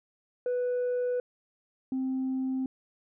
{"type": "tone pair in turn", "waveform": "sine", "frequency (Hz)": [494, 261.8], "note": ["B4", "C4"], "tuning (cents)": [0, 1], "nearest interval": "major seventh", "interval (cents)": 1099, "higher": "first", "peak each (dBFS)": [-24, -26], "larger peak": "first", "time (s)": [[0.46, 1.2], [1.92, 2.66]], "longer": "neither", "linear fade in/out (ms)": 2, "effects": ["tanh soft clip ceiling -25 dBFS"]}